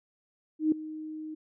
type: tone with ADSR envelope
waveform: sine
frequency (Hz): 311.1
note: D#4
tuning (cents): 0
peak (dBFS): -19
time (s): 0.59-1.35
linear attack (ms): 130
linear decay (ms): 3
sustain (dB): -17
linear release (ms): 12
effects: none